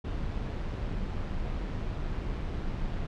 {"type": "noise with amplitude modulation", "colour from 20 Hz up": "brown", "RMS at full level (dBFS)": -31, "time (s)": [0.04, 3.07], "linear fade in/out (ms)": 10, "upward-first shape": "sine", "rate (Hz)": 159, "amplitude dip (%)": 40, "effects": ["low-pass 4000 Hz 12 dB/octave"]}